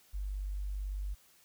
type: tone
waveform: sine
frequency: 49 Hz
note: G1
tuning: in tune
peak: -34 dBFS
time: 0.13-1.15 s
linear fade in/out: 20 ms
effects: white hiss -64 dBFS RMS until 1.44 s